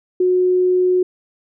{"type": "tone", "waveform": "sine", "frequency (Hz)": 365, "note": "F#4", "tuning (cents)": -24, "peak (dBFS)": -12, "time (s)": [0.2, 1.03], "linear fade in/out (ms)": 5, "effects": []}